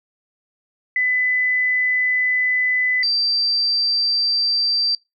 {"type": "tone pair in turn", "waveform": "sine", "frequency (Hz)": [2004, 4689], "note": ["B6", "D8"], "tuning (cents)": [25, -4], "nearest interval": "octave + minor third", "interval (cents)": 1471, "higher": "second", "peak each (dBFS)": -16, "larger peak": "neither", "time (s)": [[0.96, 3.03], [3.03, 4.95]], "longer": "first", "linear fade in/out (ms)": 2, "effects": ["noise-tail reverb RT60 0.2 s tail -25 dB re dry"]}